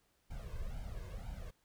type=noise with flanger; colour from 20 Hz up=brown; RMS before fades=-43 dBFS; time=0.3-1.51 s; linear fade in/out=10 ms; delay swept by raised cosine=1.3 to 1.94 ms; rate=2 Hz; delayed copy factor=+0.85; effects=pink hiss -75 dBFS RMS until 1.64 s